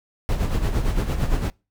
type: noise with tremolo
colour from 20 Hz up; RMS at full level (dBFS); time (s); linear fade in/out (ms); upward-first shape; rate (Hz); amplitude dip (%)
brown; -19; 0.29-1.5; 0; sine; 8.8; 60
effects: noise-tail reverb RT60 0.3 s tail -26 dB re dry